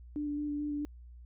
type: tone with vibrato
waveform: sine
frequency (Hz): 293.7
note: D4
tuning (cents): 0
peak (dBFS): -32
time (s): 0.16-0.85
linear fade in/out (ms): 0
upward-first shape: square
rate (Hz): 4.6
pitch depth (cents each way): 12
effects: added 60 Hz sine -48 dBFS peak until 1.25 s